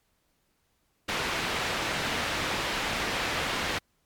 white low-pass noise, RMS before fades -30 dBFS, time 1.08-3.79 s, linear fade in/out 10 ms, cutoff 2800 Hz, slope 12 dB/octave, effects pink hiss -72 dBFS RMS until 4.05 s + MP3 96 kbps

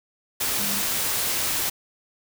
sine tone in noise, 203.5 Hz, G#3, 35 cents flat, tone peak -33 dBFS, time 0.59-0.82 s, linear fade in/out 10 ms, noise white, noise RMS -25 dBFS, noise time 0.4-1.7 s, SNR -11 dB, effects none

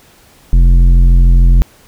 triangle tone with tanh clipping, 43.46 Hz, F1, 8 cents flat, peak -5 dBFS, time 0.53-1.62 s, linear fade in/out 0 ms, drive 14 dB, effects pink hiss -45 dBFS RMS until 1.87 s

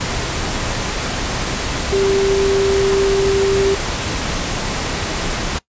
sine tone in noise, 392 Hz, G4, in tune, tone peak -13 dBFS, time 1.92-3.75 s, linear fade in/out 10 ms, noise pink, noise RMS -21 dBFS, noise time 0-5.59 s, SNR +5 dB, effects noise-tail reverb RT60 0.1 s tail -20 dB re dry + resampled to 16000 Hz

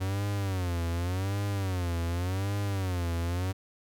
45% pulse tone with vibrato, 92.5 Hz, F#2, in tune, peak -28 dBFS, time 0-3.53 s, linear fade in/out 20 ms, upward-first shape sine, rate 0.87 Hz, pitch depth 160 cents each way, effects none

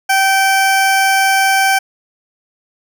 20% pulse tone, 775 Hz, G5, 20 cents flat, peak -5 dBFS, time 0.09-1.79 s, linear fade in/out 10 ms, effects none

